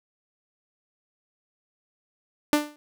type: tone with exponential decay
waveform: sawtooth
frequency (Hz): 296.7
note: D4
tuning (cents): +18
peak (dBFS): -11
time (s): 2.53-2.76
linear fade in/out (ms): 0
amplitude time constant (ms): 50
effects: none